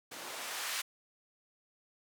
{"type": "noise with band-pass filter sweep", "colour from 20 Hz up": "blue", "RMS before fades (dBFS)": -40, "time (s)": [0.11, 0.82], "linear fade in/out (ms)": 10, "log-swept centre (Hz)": [350, 1600], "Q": 0.7, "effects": []}